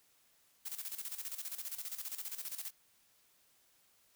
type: noise with tremolo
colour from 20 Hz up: blue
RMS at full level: -41 dBFS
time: 0.65-2.71 s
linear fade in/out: 10 ms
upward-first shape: square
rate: 15 Hz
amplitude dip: 70%
effects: white hiss -70 dBFS RMS until 4.15 s